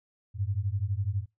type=beating tone pair; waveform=sine; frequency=93.7 / 105.7 Hz; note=F#2 / G#2; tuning=+22 / +31 cents; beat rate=12 Hz; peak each=-30 dBFS; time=0.34-1.26 s; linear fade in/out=50 ms; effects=noise-tail reverb RT60 0.2 s tail -24 dB re dry